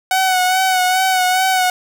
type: tone with vibrato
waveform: sawtooth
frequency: 745 Hz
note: F#5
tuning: 12 cents sharp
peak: -9 dBFS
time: 0.11-1.7 s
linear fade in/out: 2 ms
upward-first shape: sine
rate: 2.4 Hz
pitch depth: 34 cents each way
effects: 7-bit